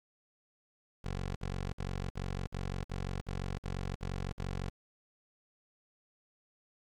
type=tone bursts; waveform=15% pulse; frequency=46.25 Hz; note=F#1; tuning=in tune; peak=-29 dBFS; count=10; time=1.04-4.699 s; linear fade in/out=10 ms; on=320 ms; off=51 ms; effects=low-pass 7000 Hz 12 dB/octave + 10-bit